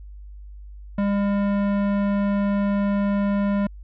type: tone with tanh clipping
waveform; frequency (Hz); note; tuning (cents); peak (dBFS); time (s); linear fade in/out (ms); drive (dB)
sine; 201.3; G3; +46; -21; 0.98-3.67; 5; 17
effects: added 50 Hz sine -37 dBFS peak until 3.83 s